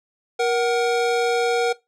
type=tone pair together; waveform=square; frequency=472.6 / 748 Hz; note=A#4 / F#5; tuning=+24 / +19 cents; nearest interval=minor sixth; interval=795 cents; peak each=-20 / -24 dBFS; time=0.39-1.73 s; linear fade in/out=10 ms; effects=noise-tail reverb RT60 0.2 s tail -20 dB re dry + low-pass 7000 Hz 12 dB/octave